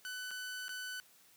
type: tone with dropouts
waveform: sawtooth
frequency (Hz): 1500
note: F#6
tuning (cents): +23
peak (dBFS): -37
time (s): 0.05-1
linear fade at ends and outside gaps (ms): 0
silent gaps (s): 0.308-0.313 / 0.682-0.692
effects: white hiss -64 dBFS RMS until 1.36 s + high-pass 80 Hz 12 dB/octave